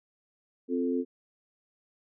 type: chord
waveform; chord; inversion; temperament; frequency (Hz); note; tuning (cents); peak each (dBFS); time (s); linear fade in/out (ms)
sine; F major; second; equal; 261.6 / 349.2 / 440; C4 / F4 / A4; 0 / 0 / 0; -28 / -33 / -32; 0.68-1.05; 50
effects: none